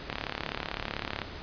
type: click train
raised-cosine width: 0.3 ms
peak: -15 dBFS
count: 41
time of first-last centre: 0.1-1.217 s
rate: 35.8 Hz
effects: pink hiss -42 dBFS RMS until 1.42 s + resampled to 11025 Hz